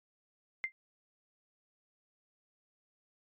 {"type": "tone with exponential decay", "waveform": "sine", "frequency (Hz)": 2089, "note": "C7", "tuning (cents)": -3, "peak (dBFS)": -27, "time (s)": [0.64, 0.72], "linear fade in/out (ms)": 0, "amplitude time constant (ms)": 17, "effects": ["MP3 96 kbps"]}